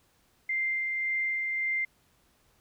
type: tone with tremolo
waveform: sine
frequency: 2093 Hz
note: C7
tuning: in tune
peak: -26 dBFS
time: 0.49-1.85 s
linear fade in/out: 5 ms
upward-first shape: sine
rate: 1.8 Hz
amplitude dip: 25%
effects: pink hiss -67 dBFS RMS until 2.6 s